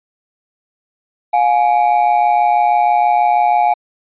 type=ring-modulated tone; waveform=triangle; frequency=774 Hz; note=G5; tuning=22 cents flat; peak=-5 dBFS; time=1.33-3.74 s; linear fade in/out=10 ms; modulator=63.1 Hz; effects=resampled to 8000 Hz